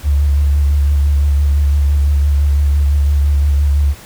sine tone with vibrato, 71.7 Hz, D2, 41 cents flat, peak -9 dBFS, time 0.03-3.95 s, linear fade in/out 50 ms, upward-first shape sine, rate 5.9 Hz, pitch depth 31 cents each way, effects pink hiss -37 dBFS RMS until 4.05 s

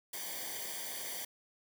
white noise with comb filter, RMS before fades -41 dBFS, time 0.13-1.25 s, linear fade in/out 5 ms, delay 0.75 ms, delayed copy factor -0.9, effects none

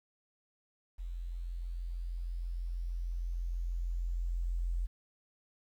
sine tone with level ramp, 43.16 Hz, F1, 20 cents flat, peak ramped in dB -37 to -30 dBFS, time 0.98-4.87 s, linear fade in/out 20 ms, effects 11-bit

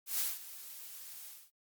blue noise with ADSR envelope, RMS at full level -32 dBFS, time 0.06-1.51 s, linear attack 130 ms, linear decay 190 ms, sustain -16 dB, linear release 240 ms, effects Opus 48 kbps

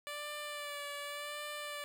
10% pulse tone with vibrato, 584 Hz, D5, 10 cents flat, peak -32 dBFS, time 0.07-1.84 s, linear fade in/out 0 ms, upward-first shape sine, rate 0.88 Hz, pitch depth 27 cents each way, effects none

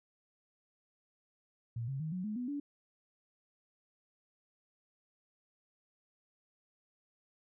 sine tone with pitch steps, 116.54 / 135.42 / 157.37 / 182.87 / 212.5 / 246.9 / 287 Hz, A#2 / C#3 / D#3 / F#3 / G#3 / B3 / D4, 0 / -40 / +20 / -20 / +40 / 0 / -40 cents, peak -35 dBFS, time 1.76-2.6 s, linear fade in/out 5 ms, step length 120 ms, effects none

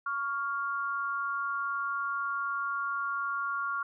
sine tone pair together, 1119 / 1399.3 Hz, C#6 / F6, +16 / +3 cents, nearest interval major third, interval 387 cents, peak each -33 / -32 dBFS, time 0.06-3.83 s, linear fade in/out 5 ms, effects none

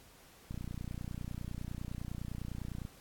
click train, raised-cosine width 5 ms, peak -28 dBFS, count 71, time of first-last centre 0.51-2.851 s, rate 29.9 Hz, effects pink hiss -59 dBFS RMS until 3 s + AAC 64 kbps

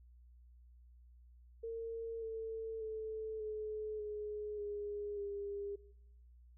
sine tone with pitch steps, 455.9 / 446.8 / 437.8 / 429.1 / 420.5 / 412.1 / 403.8 Hz, A#4 / A4 / A4 / A4 / G#4 / G#4 / G#4, -39 / +27 / -9 / -43 / +22 / -13 / -49 cents, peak -39 dBFS, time 1.63-5.76 s, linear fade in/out 10 ms, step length 590 ms, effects noise-tail reverb RT60 0.9 s tail -20 dB re dry + added 60 Hz sine -58 dBFS peak until 6.57 s

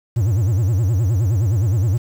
triangle tone with vibrato, 103.83 Hz, G#2, in tune, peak -12 dBFS, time 0.16-1.98 s, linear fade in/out 10 ms, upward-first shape sine, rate 9.6 Hz, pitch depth 280 cents each way, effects 7-bit

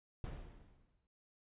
brown noise with exponential decay, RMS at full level -42 dBFS, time 0.24-1.07 s, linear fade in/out 1 ms, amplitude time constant 180 ms, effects resampled to 8000 Hz

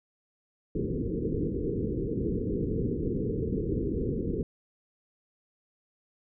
white low-pass noise, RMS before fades -30 dBFS, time 0.75-4.43 s, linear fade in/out 2 ms, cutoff 470 Hz, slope 96 dB/octave, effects none

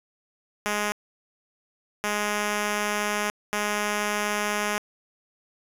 5% pulse tone bursts at uneven times, 208.2 Hz, G#3, 5 cents sharp, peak -13 dBFS, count 3, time 0.66-0.92 / 2.04-3.3 / 3.53-4.78 s, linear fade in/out 0 ms, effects resampled to 32000 Hz + 8-bit

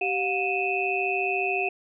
sine tone cluster, 387 / 719 / 2514 / 2648 Hz, G4 / F#5 / D#7 / E7, -22 / -50 / +17 / +7 cents, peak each -29 dBFS, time 0.01-1.69 s, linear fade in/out 5 ms, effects none

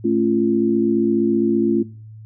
sine chord, A augmented, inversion none, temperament just, 220 / 275 / 343.8 Hz, A3 / C#4 / E#4, 0 / -14 / -27 cents, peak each -20 / -21 / -18 dBFS, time 0.04-1.83 s, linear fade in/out 10 ms, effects noise-tail reverb RT60 0.4 s tail -19 dB re dry + added 109 Hz sine -36 dBFS peak until 2.25 s

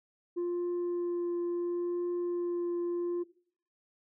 sine tone with vibrato, 349.2 Hz, F4, in tune, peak -27 dBFS, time 0.36-3.24 s, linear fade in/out 20 ms, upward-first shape triangle, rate 0.72 Hz, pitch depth 11 cents each way, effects noise-tail reverb RT60 0.5 s tail -18 dB re dry + tanh soft clip ceiling -29 dBFS

